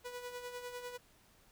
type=tone with tremolo; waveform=sawtooth; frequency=491.1 Hz; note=B4; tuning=10 cents flat; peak=-37 dBFS; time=0.04-0.98 s; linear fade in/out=20 ms; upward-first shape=sine; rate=10 Hz; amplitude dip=55%; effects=pink hiss -66 dBFS RMS until 1.51 s